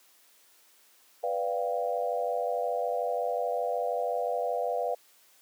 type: chord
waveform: sine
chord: G dominant seventh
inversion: first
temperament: equal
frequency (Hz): 493.9 / 587.3 / 698.5 / 784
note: B4 / D5 / F5 / G5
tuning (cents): 0 / 0 / 0 / 0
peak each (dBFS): -31 / -33 / -31 / -37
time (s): 1.23-4.95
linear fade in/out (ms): 10
effects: white hiss -61 dBFS RMS until 5.41 s + high-pass 300 Hz 12 dB/octave